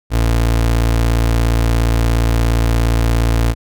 30% pulse tone, 57.1 Hz, A#1, 35 cents flat, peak -9 dBFS, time 0.1-3.55 s, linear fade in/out 50 ms, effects none

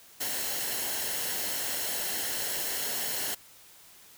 white noise with comb filter, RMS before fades -32 dBFS, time 0.2-3.35 s, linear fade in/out 10 ms, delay 0.83 ms, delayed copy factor -0.5, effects white hiss -54 dBFS RMS until 4.17 s

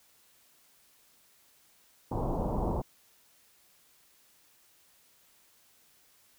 pink low-pass noise, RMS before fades -31 dBFS, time 2.11-2.82 s, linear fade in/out 10 ms, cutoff 1000 Hz, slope 48 dB/octave, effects white hiss -64 dBFS RMS until 6.38 s

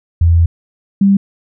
sine tone pair in turn, 84.1 / 197.44 Hz, E2 / G3, +35 / +13 cents, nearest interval octave + minor third, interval 1478 cents, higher second, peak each -6 dBFS, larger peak neither, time 0.21-0.46 / 1.01-1.17 s, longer first, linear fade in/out 5 ms, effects none

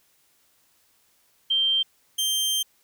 sine / sawtooth tone pair in turn, 3150 / 3150 Hz, G7 / G7, +8 / +8 cents, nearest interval unison, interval 0 cents, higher neither, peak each -19 / -19 dBFS, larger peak neither, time 1.5-1.83 / 2.18-2.63 s, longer second, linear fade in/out 10 ms, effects white hiss -64 dBFS RMS until 2.83 s

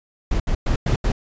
brown noise bursts at uneven times, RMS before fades -19 dBFS, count 5, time 0.31-0.4 / 0.47-0.55 / 0.66-0.76 / 0.86-0.96 / 1.04-1.12 s, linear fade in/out 5 ms, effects resampled to 16000 Hz

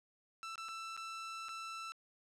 sawtooth tone with dropouts, 1330 Hz, E6, 15 cents sharp, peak -39 dBFS, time 0.43-1.92 s, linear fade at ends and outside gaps 0 ms, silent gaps 0.556-0.579 / 0.685-0.689 / 0.966-0.975 / 1.485-1.491 s, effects low-pass 7000 Hz 12 dB/octave

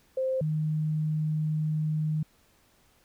sine tone pair in turn, 523.3 / 154.59 Hz, C5 / D#3, 0 / -11 cents, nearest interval octave + major sixth, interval 2111 cents, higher first, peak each -25 dBFS, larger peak neither, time 0.17-0.41 / 0.41-2.23 s, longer second, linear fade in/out 5 ms, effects pink hiss -64 dBFS RMS until 3.04 s

